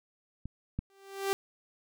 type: clicks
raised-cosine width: 5 ms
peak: -26 / -20 dBFS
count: 2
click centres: 0.456 / 0.79 s
type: tone with exponential growth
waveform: sawtooth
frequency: 391.9 Hz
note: G4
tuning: in tune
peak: -21 dBFS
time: 0.9-1.33 s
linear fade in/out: 0 ms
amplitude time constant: 93 ms
effects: none